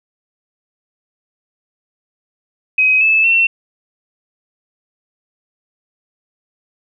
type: tone with pitch steps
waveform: sine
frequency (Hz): 2529 / 2615 / 2704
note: D#7 / E7 / E7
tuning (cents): +28 / -15 / +43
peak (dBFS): -9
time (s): 2.78-3.47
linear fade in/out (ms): 5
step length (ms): 230
effects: none